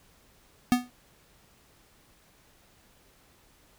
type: tone with exponential decay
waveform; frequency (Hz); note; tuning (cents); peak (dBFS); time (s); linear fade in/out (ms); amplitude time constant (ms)
square; 246.9; B3; 0; -16; 0.72-0.9; 0; 37
effects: pink hiss -61 dBFS RMS until 3.78 s